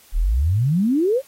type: exponential sweep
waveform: sine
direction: up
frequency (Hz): 33.5 to 565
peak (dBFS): -15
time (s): 0.12-1.22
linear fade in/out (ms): 50
effects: white hiss -51 dBFS RMS until 1.27 s + AAC 48 kbps